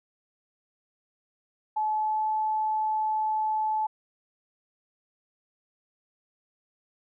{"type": "tone with pitch glide", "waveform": "sine", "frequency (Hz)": [860, 865.5], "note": ["A5", "A5"], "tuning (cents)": [-40, -29], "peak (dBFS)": -24, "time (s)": [1.76, 3.87], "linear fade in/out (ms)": 10, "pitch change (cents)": 11, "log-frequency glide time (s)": [1.94, 2.28], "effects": []}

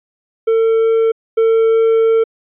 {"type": "tone pair in turn", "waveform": "triangle", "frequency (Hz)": [450.3, 450.3], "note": ["A4", "A4"], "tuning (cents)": [40, 40], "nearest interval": "unison", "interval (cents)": 0, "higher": "neither", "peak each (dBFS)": [-8, -7], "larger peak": "second", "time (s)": [[0.47, 1.12], [1.37, 2.24]], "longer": "second", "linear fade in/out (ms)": 10, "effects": ["resampled to 8000 Hz"]}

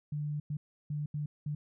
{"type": "tone bursts at uneven times", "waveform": "sine", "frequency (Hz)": 148.3, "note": "D3", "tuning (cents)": 17, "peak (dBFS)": -32, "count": 5, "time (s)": [[0.12, 0.4], [0.5, 0.57], [0.9, 1.06], [1.14, 1.26], [1.46, 1.55]], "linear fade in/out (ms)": 5, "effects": []}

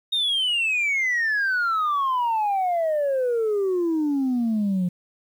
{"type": "exponential sweep", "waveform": "sine", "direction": "down", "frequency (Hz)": [3729, 174.61], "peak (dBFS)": -18, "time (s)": [0.12, 4.89], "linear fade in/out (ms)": 10, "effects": ["tanh soft clip ceiling -18 dBFS", "9-bit"]}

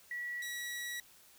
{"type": "tone pair in turn", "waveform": ["sine", "sawtooth"], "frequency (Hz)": [1937, 1930], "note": ["B6", "B6"], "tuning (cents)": [-34, -40], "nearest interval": "unison", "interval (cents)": 6, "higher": "first", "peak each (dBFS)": [-37, -35], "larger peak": "second", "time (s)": [[0.11, 0.42], [0.42, 1]], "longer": "second", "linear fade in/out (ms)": 2, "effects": ["white hiss -61 dBFS RMS until 1.38 s"]}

